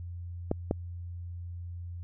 clicks, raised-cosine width 2 ms, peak -13 dBFS, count 2, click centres 0.514 / 0.711 s, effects added 87 Hz sine -37 dBFS peak until 2.03 s

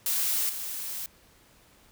blue noise with level steps, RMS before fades -27 / -35 dBFS, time 0.06-1.06 s, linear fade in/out 2 ms, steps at 0.49 s, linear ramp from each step 5 ms, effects pink hiss -59 dBFS RMS until 1.91 s

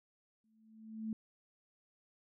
sine tone with exponential growth, 220 Hz, A3, in tune, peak -34 dBFS, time 0.44-1.13 s, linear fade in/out 2 ms, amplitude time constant 150 ms, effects none

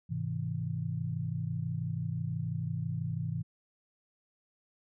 sine chord, Ab augmented, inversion none, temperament just, 103.83 / 129.78 / 162.23 Hz, Ab2 / C3 / E3, 0 / -14 / -27 cents, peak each -37 / -36 / -35 dBFS, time 0.09-3.43 s, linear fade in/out 20 ms, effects none

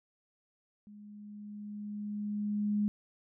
sine tone with level ramp, 207.7 Hz, G#3, in tune, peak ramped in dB -49 to -26 dBFS, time 0.87-2.88 s, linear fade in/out 0 ms, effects none

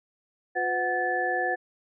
sine tone cluster, 357.3 / 504 / 738 / 1739 Hz, F4 / B4 / F#5 / A6, +40 / +35 / -5 / -21 cents, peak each -33 / -32 / -28 / -28 dBFS, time 0.55-1.56 s, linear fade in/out 20 ms, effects none

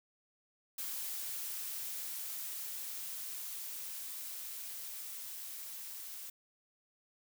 blue noise with level ramp, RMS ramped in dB -40 to -46 dBFS, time 0.78-6.3 s, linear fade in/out 5 ms, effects none

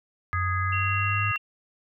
sine chord, Ab major, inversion second, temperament equal with one note detuned, 1244.5 / 1661.2 / 2053 Hz, Eb6 / Ab6 / C7, 0 / 0 / -33 cents, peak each -28 / -32 / -34 dBFS, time 0.33-1.36 s, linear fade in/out 0 ms
sine exponential sweep, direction up, 88.7 to 103.7 Hz, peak -26 dBFS, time 0.33-1.32 s, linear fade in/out 10 ms
sine tone, 2740 Hz, F7, 34 cents flat, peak -28 dBFS, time 0.72-1.38 s, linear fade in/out 10 ms
effects none

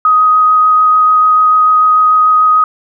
sine tone with vibrato, 1254 Hz, D#6, 13 cents sharp, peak -5 dBFS, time 0.05-2.64 s, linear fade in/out 2 ms, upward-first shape sine, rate 6.8 Hz, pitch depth 8 cents each way, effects none

